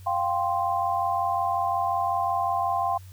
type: chord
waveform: sine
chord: F suspended second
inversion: none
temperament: equal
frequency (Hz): 698.5 / 784 / 1046.5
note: F5 / G5 / C6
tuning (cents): 0 / 0 / 0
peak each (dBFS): -27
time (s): 0.06-2.98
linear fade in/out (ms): 10
effects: added 93 Hz sine -42 dBFS peak until 3.12 s + white hiss -56 dBFS RMS until 3.12 s